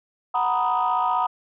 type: chord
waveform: sine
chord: B major seventh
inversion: second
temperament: equal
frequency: 740 / 932.3 / 987.8 / 1244.5 Hz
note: F#5 / A#5 / B5 / D#6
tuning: 0 / 0 / 0 / 0 cents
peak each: -24 dBFS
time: 0.34-1.27 s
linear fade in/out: 10 ms
effects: tanh soft clip ceiling -13 dBFS